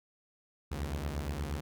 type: beating tone pair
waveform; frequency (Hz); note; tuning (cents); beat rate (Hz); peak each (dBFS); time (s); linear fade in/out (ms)
sawtooth; 69.3 / 77.8; C#2 / D#2; 0 / 0; 8.5; -32 / -34; 0.71-1.61; 10
effects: none